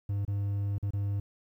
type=tone with dropouts; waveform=triangle; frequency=100.6 Hz; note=G2; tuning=45 cents sharp; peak=-26 dBFS; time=0.09-1.2 s; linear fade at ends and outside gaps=5 ms; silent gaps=0.251-0.278 / 0.783-0.827 / 0.907-0.934 s; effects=11-bit